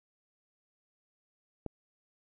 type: click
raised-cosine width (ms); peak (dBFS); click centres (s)
2; -23; 1.663
effects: none